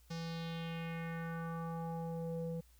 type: tone with low-pass filter sweep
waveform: square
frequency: 165.7 Hz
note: E3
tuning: 9 cents sharp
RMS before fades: -41 dBFS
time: 0.1-2.61 s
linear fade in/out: 10 ms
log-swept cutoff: 5500 to 410 Hz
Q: 2.8
effects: added 59 Hz sine -62 dBFS peak until 2.79 s + white hiss -70 dBFS RMS until 2.79 s